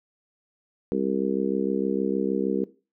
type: harmonic tone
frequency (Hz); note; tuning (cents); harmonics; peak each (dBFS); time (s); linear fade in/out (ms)
66.5; C2; +29; 3 / 4 / 5 / 6 / 7; -29 / -29 / -29 / -29 / -29; 0.92-2.64; 0
effects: noise-tail reverb RT60 0.3 s tail -17 dB re dry